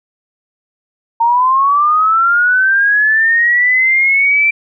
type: linear sweep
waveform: sine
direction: up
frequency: 912 to 2349 Hz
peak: -8 dBFS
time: 1.2-4.51 s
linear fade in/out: 10 ms
effects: none